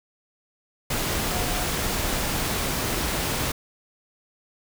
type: tone in noise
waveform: sine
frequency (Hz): 722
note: F#5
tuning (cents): -43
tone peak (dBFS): -34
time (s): 1.31-1.64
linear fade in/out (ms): 5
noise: pink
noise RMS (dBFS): -26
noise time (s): 0.9-3.52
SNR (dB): -11
effects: none